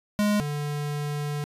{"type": "tone pair in turn", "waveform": "square", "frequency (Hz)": [207.7, 146.87], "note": ["G#3", "D3"], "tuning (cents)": [0, 0], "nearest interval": "tritone", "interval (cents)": 600, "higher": "first", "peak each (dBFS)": [-21, -28], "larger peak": "first", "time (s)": [[0.19, 0.4], [0.4, 1.44]], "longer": "second", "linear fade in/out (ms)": 0, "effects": ["resampled to 32000 Hz"]}